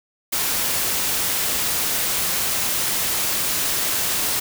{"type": "noise", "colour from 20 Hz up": "white", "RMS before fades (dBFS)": -22, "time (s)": [0.32, 4.4], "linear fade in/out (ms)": 10, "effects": []}